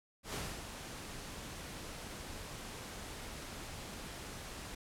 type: noise with ADSR envelope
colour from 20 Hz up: pink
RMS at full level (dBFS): -39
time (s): 0.23-4.75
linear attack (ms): 110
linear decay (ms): 260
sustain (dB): -7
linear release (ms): 6
effects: low-pass 11000 Hz 12 dB/octave